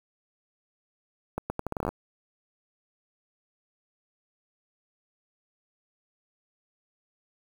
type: accelerating click train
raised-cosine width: 1 ms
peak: -15 dBFS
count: 12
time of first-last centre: 1.38-1.89 s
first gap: 120 ms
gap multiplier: 0.78
effects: 7-bit